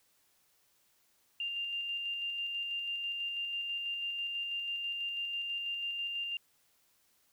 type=tone with tremolo; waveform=sine; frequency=2794 Hz; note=F7; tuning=in tune; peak=-33 dBFS; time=1.4-6.37 s; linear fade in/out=2 ms; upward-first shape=square; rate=6.1 Hz; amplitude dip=25%; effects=white hiss -71 dBFS RMS until 7.32 s

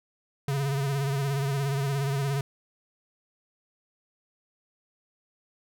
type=tone with vibrato; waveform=square; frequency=138.59 Hz; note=C#3; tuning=in tune; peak=-26 dBFS; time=0.48-2.41 s; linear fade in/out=2 ms; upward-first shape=sine; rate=17 Hz; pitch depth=54 cents each way; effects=none

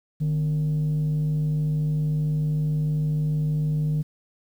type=tone with frequency modulation; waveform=sine; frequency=152.2 Hz; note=D#3; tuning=38 cents flat; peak=-19 dBFS; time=0.2-4.03 s; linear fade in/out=20 ms; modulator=103 Hz; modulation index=0.23; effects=tanh soft clip ceiling -19 dBFS + 9-bit

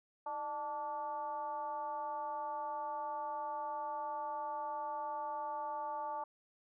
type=tone with frequency modulation; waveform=sine; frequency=880 Hz; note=A5; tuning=in tune; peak=-37 dBFS; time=0.26-6.24 s; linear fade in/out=5 ms; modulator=279 Hz; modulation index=0.79; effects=none

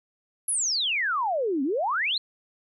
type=exponential two-way sweep; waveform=sine; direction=down then up; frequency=11380 to 256 to 4287 Hz; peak=-23 dBFS; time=0.48-2.18 s; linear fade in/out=5 ms; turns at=1.63 s; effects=none

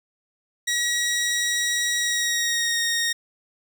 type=tone with pitch glide; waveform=15% pulse; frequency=1911 to 1860.9 Hz; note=A#6 to A#6; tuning=+43 to -3 cents; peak=-15 dBFS; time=0.67-3.13 s; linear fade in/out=10 ms; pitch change=-46 cents; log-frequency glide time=1.98-2.8 s; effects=none

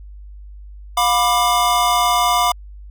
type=chord; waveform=square; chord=B diminished; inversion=second; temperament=just; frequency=711.2 / 987.8 / 1185.3 Hz; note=F5 / B5 / D6; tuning=+31 / 0 / +16 cents; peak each=-19 dBFS; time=0.97-2.52 s; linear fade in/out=5 ms; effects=added 50 Hz sine -34 dBFS peak until 2.9 s

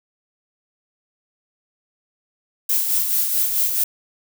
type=noise with tremolo; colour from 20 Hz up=violet; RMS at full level=-18 dBFS; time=2.69-3.84 s; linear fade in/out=5 ms; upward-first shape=sine; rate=4.6 Hz; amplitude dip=45%; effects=none

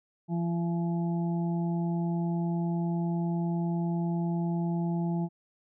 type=harmonic tone; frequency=170 Hz; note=F3; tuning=46 cents flat; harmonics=1 / 2 / 4 / 5; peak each=-27 / -36 / -42 / -42 dBFS; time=0.28-5.29 s; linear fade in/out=50 ms; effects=none

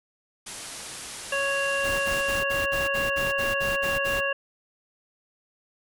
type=low-pass noise; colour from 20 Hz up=white; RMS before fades=-39 dBFS; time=0.46-2.4 s; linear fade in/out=10 ms; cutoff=11000 Hz; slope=96 dB/octave
type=harmonic tone; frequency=554.4 Hz; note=C#5; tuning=in tune; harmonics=1 / 2 / 3 / 5; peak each=-28 / -33 / -28 / -29 dBFS; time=1.32-4.33 s; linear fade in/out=5 ms
type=noise bursts; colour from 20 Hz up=pink; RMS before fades=-34 dBFS; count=11; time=1.83-4.21 s; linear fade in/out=20 ms; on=170 ms; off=51 ms
effects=none

